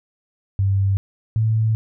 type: tone pair in turn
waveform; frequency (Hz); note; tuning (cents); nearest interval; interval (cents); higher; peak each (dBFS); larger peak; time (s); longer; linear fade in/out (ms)
sine; 97.8 / 110.6; G2 / A2; -4 / +9; major second; 213; second; -15; neither; 0.59-0.97 / 1.36-1.75; second; 0
effects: none